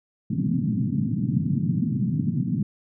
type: band-pass noise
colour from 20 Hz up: white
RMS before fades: -24 dBFS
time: 0.3-2.63 s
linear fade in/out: 5 ms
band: 110 to 250 Hz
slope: 48 dB/octave
effects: none